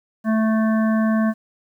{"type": "harmonic tone", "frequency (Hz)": 220, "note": "A3", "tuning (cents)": 0, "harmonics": [1, 3, 5, 7, 8], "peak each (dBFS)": [-16, -26, -30, -33, -34], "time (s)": [0.24, 1.34], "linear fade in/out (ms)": 50, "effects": ["9-bit"]}